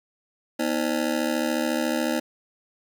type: ring-modulated tone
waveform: 25% pulse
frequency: 280.4 Hz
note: C#4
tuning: 20 cents sharp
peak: -16 dBFS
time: 0.59-2.2 s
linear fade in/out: 10 ms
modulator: 37 Hz
effects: 9-bit